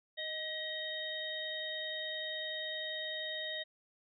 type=harmonic tone with a mistuned harmonic; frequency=622.3 Hz; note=D#5; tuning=in tune; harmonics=1 / 3 / 5 / 6; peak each=-44 / -42 / -47 / -40 dBFS; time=0.17-3.64 s; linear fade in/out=20 ms; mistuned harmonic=3; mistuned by=+31 cents; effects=none